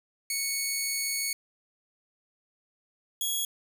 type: tone pair in turn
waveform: 10% pulse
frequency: 2217 / 3334 Hz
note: C#7 / G#7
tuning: 0 / +6 cents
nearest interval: perfect fifth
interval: 706 cents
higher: second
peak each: -19 / -20 dBFS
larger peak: first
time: 0.3-1.33 / 3.21-3.45 s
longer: first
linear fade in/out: 2 ms
effects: none